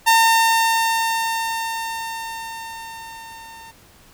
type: tone with level ramp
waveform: sawtooth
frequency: 908 Hz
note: A#5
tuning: 46 cents flat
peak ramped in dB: -7 to -35 dBFS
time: 0.06-3.72 s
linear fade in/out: 20 ms
effects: pink hiss -50 dBFS RMS until 4.13 s